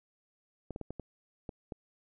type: clicks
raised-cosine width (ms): 2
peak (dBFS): -26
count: 7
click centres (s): 0.707 / 0.761 / 0.813 / 0.906 / 0.997 / 1.492 / 1.722
effects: none